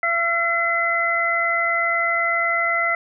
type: harmonic tone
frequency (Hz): 678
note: E5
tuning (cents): +49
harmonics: 1 / 2 / 3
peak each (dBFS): -25 / -23 / -20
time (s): 0.03-2.95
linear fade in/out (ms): 2
effects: none